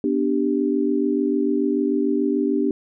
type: chord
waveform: sine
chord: G major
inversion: first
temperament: equal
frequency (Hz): 246.9 / 293.7 / 392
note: B3 / D4 / G4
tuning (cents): 0 / 0 / 0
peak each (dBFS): -23 / -21 / -23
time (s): 0.04-2.71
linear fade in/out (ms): 2
effects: none